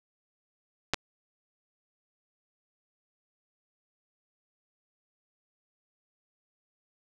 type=clicks; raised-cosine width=0.2 ms; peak=-7 / -13 dBFS; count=2; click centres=0.936 / 0.943 s; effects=none